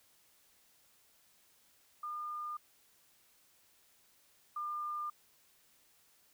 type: tone pair in turn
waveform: sine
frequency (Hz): 1209 / 1202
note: D6 / D6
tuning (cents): +50 / +40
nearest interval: unison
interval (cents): 10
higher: first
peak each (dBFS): -38 / -36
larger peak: second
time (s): 2.03-2.57 / 4.56-5.1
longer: neither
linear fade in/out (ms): 5
effects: white hiss -68 dBFS RMS until 6.33 s